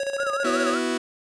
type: tone with tremolo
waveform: square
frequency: 553 Hz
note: C#5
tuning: 4 cents flat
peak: -24 dBFS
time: 0-0.74 s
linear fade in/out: 2 ms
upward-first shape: square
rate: 15 Hz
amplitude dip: 60%
type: tone with vibrato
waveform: sine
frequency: 1322 Hz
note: E6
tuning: 5 cents sharp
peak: -26 dBFS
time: 0.18-0.79 s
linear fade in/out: 10 ms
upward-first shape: sine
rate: 5.3 Hz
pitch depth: 150 cents each way
type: chord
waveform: sawtooth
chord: B suspended fourth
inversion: none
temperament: just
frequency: 246.9 / 329.3 / 370.4 Hz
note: B3 / E4 / F#4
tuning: 0 / -2 / +2 cents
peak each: -23 / -24 / -23 dBFS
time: 0.44-0.98 s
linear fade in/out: 10 ms
effects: resampled to 22050 Hz